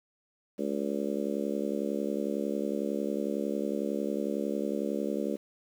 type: harmonic tone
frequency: 71 Hz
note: C#2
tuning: 42 cents sharp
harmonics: 3 / 4 / 5 / 6 / 7 / 8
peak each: -34 / -35 / -36 / -37 / -37 / -38 dBFS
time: 0.58-5.37 s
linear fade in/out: 20 ms
effects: 9-bit